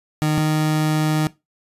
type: tone pair in turn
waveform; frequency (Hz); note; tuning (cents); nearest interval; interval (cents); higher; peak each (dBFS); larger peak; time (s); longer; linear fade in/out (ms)
30% pulse; 153.3 / 154.46; D#3 / D#3; -25 / -12; unison; 13; second; -14; neither; 0.22-0.38 / 0.38-1.27; second; 0
effects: noise-tail reverb RT60 0.2 s tail -18 dB re dry + resampled to 32000 Hz